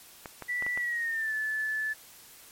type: clicks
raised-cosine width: 0.5 ms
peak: -23 dBFS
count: 5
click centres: 0.258 / 0.423 / 0.624 / 0.665 / 0.775 s
type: tone with pitch glide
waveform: sine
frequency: 1963 to 1738.8 Hz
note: B6 to A6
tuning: -11 to -21 cents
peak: -28 dBFS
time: 0.48-1.94 s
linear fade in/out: 20 ms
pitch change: -210 cents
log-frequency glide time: 0.78-1.34 s
effects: white hiss -52 dBFS RMS until 2.51 s + MP3 64 kbps